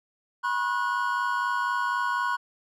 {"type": "tone cluster", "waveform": "triangle", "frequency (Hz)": [975, 1079, 1466], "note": ["B5", "C#6", "F#6"], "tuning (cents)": [-23, -47, -16], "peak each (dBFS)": -27, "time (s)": [0.43, 2.37], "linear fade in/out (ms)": 20, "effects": []}